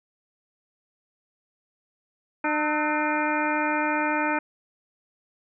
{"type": "harmonic tone with a mistuned harmonic", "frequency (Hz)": 301.2, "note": "D4", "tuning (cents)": 44, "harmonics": [1, 2, 3, 4, 5, 6, 7, 8], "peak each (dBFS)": [-28, -31, -27, -33, -30, -35, -36, -32], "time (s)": [2.44, 4.39], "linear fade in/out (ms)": 5, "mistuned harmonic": 4, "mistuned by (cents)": 110, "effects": []}